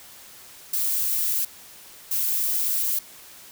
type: noise bursts at uneven times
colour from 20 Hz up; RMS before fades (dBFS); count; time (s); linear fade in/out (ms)
violet; -24; 2; 0.73-1.45 / 2.11-2.99; 5
effects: white hiss -46 dBFS RMS until 3.51 s